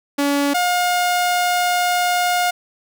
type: tone pair in turn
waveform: sawtooth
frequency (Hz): 284 / 713.7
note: C#4 / F5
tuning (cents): +42 / +37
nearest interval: octave + major third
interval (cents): 1595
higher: second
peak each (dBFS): -12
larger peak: neither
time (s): 0.18-0.54 / 0.54-2.51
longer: second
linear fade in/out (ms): 10
effects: none